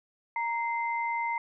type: tone pair together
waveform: sine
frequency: 932.3 / 2078 Hz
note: A#5 / C7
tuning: 0 / -12 cents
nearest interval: octave + major second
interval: 1388 cents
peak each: -29 / -33 dBFS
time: 0.36-1.38 s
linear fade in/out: 2 ms
effects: none